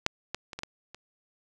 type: clicks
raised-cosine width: 0.2 ms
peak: -6 / -14 / -22 / -19 / -17 / -26 dBFS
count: 6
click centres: 0.064 / 0.346 / 0.532 / 0.59 / 0.634 / 0.946 s
effects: none